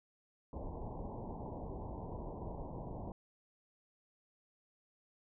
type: low-pass noise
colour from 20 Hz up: pink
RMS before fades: -44 dBFS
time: 0.53-3.12 s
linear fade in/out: 2 ms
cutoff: 1000 Hz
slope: 96 dB/octave
effects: none

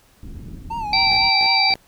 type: low-pass noise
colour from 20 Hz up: pink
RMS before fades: -35 dBFS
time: 0.23-1.29 s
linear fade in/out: 0 ms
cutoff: 290 Hz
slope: 24 dB/octave
type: tone with vibrato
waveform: triangle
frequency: 880 Hz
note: A5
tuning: in tune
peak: -22 dBFS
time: 0.7-1.7 s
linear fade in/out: 10 ms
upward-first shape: sine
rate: 4 Hz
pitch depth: 110 cents each way
type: harmonic tone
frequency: 776 Hz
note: G5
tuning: 18 cents flat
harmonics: 1 / 3 / 5 / 6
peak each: -21 / -19 / -28 / -17 dBFS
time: 0.93-1.74 s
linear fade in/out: 2 ms
type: tone bursts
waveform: 5% pulse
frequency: 61.74 Hz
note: B1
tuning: in tune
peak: -24 dBFS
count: 3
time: 1.1-1.765 s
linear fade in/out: 10 ms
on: 75 ms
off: 220 ms
effects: pink hiss -55 dBFS RMS until 1.87 s

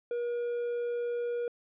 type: tone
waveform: triangle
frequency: 478.3 Hz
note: A#4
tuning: 44 cents sharp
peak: -28 dBFS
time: 0.11-1.48 s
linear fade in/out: 2 ms
effects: resampled to 8000 Hz

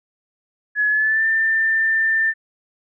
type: tone with pitch glide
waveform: sine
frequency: 1695 to 1787.5 Hz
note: G#6 to A6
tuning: +35 to +27 cents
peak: -15 dBFS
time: 0.75-2.34 s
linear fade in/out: 50 ms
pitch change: +92 cents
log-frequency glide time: 0.88-1.26 s
effects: none

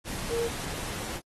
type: tone in noise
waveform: sine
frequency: 466.2 Hz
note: A#4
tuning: in tune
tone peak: -26 dBFS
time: 0.29-0.5 s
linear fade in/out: 50 ms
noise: pink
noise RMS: -36 dBFS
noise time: 0.04-1.21 s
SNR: +7 dB
effects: AAC 32 kbps

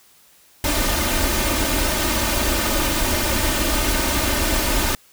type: noise with comb filter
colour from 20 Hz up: pink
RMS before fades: -20 dBFS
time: 0.64-4.95 s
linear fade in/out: 2 ms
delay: 3.3 ms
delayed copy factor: +0.7
effects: white hiss -53 dBFS RMS until 5.12 s

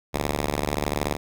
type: ring-modulated tone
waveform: 5% pulse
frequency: 73.42 Hz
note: D2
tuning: in tune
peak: -10 dBFS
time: 0.13-1.17 s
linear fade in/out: 20 ms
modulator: 99.7 Hz
effects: none

